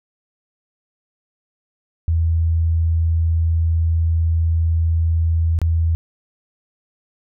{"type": "tone with dropouts", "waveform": "sine", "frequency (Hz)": 82.2, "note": "E2", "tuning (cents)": -4, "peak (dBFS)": -14, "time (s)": [2.08, 5.95], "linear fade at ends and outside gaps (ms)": 0, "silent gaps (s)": [5.589, 5.616], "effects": []}